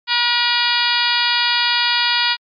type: harmonic tone with a mistuned harmonic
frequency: 480 Hz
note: B4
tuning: 49 cents flat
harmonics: 2 / 3 / 4 / 5 / 6 / 7 / 8 / 9 / 10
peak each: -23 / -23 / -23 / -23 / -23 / -23 / -23 / -23 / -23 dBFS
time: 0.07-2.37 s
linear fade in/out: 50 ms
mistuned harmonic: 8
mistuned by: -17 cents
effects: MP3 64 kbps